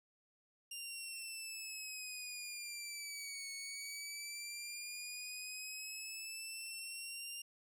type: linear two-way sweep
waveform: 15% pulse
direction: down then up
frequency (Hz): 2799 to 2209 to 2799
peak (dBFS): -37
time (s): 0.71-7.42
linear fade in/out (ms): 5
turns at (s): 3.51
effects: none